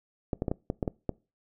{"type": "clicks", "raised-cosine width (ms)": 2, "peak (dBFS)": -15, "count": 8, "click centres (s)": [0.332, 0.421, 0.482, 0.515, 0.701, 0.828, 0.878, 1.093], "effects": ["noise-tail reverb RT60 0.3 s tail -23 dB re dry"]}